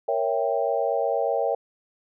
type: chord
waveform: sine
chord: A# diminished seventh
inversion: none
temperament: equal with one note detuned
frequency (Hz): 466.2 / 554.4 / 659.3 / 789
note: A#4 / C#5 / E5 / G5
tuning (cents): 0 / 0 / 0 / +11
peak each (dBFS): -27 / -26 / -27 / -28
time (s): 0.08-1.55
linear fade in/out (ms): 5
effects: none